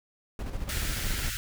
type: noise with tremolo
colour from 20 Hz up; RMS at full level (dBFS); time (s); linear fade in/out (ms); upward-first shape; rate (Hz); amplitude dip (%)
brown; -32; 0.39-1.3; 2; square; 14; 45
type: band-stop noise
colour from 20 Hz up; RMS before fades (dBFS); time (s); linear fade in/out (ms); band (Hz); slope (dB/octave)
pink; -33; 0.69-1.37; 0; 130 to 1300; 96
effects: none